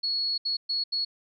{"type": "tone bursts at uneven times", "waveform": "sine", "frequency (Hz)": 4356, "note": "C#8", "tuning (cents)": -31, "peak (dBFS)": -25, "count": 4, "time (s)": [[0.03, 0.38], [0.45, 0.57], [0.69, 0.84], [0.92, 1.05]], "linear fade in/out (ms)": 10, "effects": []}